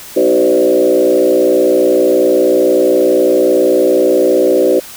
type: tone with frequency modulation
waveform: sine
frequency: 443.8 Hz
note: A4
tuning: 15 cents sharp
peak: -7 dBFS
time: 0.16-4.8 s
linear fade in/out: 10 ms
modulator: 60 Hz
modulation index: 2.3
effects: white hiss -32 dBFS RMS until 4.96 s